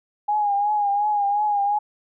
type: tone with vibrato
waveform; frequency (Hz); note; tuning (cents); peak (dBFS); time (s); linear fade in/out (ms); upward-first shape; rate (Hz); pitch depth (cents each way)
sine; 823; G#5; -16; -18; 0.28-1.79; 10; triangle; 2.8; 58
effects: none